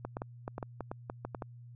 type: clicks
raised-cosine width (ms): 1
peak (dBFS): -23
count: 12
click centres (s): 0.05 / 0.169 / 0.219 / 0.479 / 0.581 / 0.628 / 0.807 / 0.915 / 1.099 / 1.25 / 1.348 / 1.422
effects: added 120 Hz sine -48 dBFS peak until 1.75 s